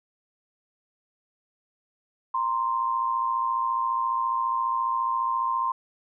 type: tone pair together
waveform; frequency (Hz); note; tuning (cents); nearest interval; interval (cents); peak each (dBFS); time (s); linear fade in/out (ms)
sine; 935.4 / 1050; A#5 / C6; +6 / +6; major second; 200; -29 / -24; 2.34-5.72; 5
effects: none